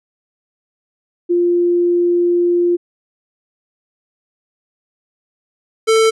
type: tone pair in turn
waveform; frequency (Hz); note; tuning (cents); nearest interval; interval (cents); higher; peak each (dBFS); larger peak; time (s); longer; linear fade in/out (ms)
sine / square; 349.2 / 444.6; F4 / A4; 0 / +18; major third; 418; second; -11 / -10; second; 1.29-2.77 / 5.87-6.11; first; 20
effects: resampled to 24000 Hz